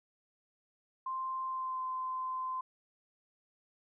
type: tone with pitch glide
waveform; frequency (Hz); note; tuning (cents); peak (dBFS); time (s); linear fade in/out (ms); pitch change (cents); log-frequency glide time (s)
sine; 1046.5 to 1033.3; C6 to C6; 0 to -22; -34; 1.06-2.61; 5; -22; 1.46-1.82
effects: none